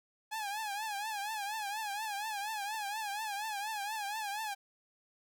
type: tone with vibrato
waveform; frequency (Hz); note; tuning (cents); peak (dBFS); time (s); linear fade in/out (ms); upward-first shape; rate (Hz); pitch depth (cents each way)
sawtooth; 839; G#5; +17; -32; 0.31-4.55; 20; triangle; 4.2; 120
effects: none